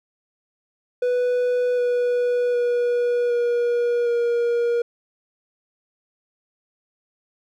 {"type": "tone with pitch steps", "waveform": "triangle", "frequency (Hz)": [493.9, 488.8, 483.7, 478.7, 473.8], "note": ["B4", "B4", "B4", "A#4", "A#4"], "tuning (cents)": [0, -18, -36, 46, 28], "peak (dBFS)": -16, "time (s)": [1.02, 4.82], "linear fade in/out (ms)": 5, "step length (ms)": 760, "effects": []}